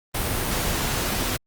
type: noise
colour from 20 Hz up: pink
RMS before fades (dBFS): -25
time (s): 0.14-1.37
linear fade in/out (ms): 10
effects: Opus 32 kbps